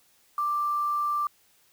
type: tone with quantisation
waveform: sine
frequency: 1179 Hz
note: D6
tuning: 6 cents sharp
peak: -24 dBFS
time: 0.38-1.27 s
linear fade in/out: 2 ms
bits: 8
effects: white hiss -63 dBFS RMS until 1.72 s